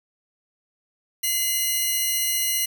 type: tone pair together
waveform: 5% pulse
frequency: 2060 / 2887 Hz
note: C7 / F#7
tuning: -28 / -43 cents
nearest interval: tritone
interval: 585 cents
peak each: -15 dBFS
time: 1.23-2.66 s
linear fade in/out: 10 ms
effects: none